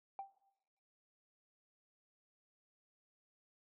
sine tone with exponential decay, 784 Hz, G5, in tune, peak -37 dBFS, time 0.19-0.34 s, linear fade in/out 1 ms, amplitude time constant 31 ms, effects noise-tail reverb RT60 1.0 s tail -20 dB re dry + tanh soft clip ceiling -36 dBFS

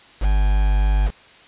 triangle tone with quantisation, 50.2 Hz, G1, 42 cents sharp, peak -12 dBFS, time 0.2-1.11 s, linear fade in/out 50 ms, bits 5, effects white hiss -47 dBFS RMS until 1.47 s + resampled to 8000 Hz

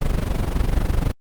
brown noise with amplitude modulation, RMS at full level -17 dBFS, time 0.01-1.12 s, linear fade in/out 10 ms, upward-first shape sine, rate 23.9 Hz, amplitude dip 75%, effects Opus 32 kbps

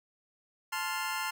25% pulse chord, F major, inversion first, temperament just, 873.1 / 1047.7 / 1396.9 Hz, A5 / C6 / F6, -14 / +2 / 0 cents, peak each -33 dBFS, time 0.72-1.31 s, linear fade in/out 10 ms, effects none

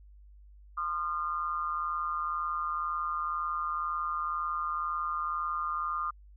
sine tone with amplitude modulation, 1214 Hz, D#6, 43 cents flat, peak -26 dBFS, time 0.77-6.11 s, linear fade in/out 10 ms, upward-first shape sine, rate 162 Hz, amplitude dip 80%, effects added 50 Hz sine -51 dBFS peak until 6.36 s

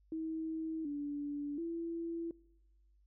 sine tone with pitch steps, 320.4 / 289.3 / 334.6 Hz, E4 / D4 / E4, -49 / -26 / +26 cents, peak -36 dBFS, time 0.12-2.31 s, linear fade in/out 2 ms, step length 730 ms, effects noise-tail reverb RT60 1.0 s tail -24 dB re dry + added 50 Hz sine -65 dBFS peak until 3.06 s

